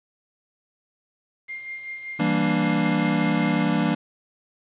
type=tone with tremolo; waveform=sine; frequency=2112 Hz; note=C7; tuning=16 cents sharp; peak=-30 dBFS; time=1.48-3.64 s; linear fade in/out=20 ms; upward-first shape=sine; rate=5.2 Hz; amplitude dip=50%
type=chord; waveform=square; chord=E half-diminished seventh; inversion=none; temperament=equal; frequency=164.81 / 196 / 233.1 / 293.7 Hz; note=E3 / G3 / Bb3 / D4; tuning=0 / 0 / 0 / 0 cents; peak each=-26 dBFS; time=2.19-3.95 s; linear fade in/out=10 ms
effects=resampled to 8000 Hz + 9-bit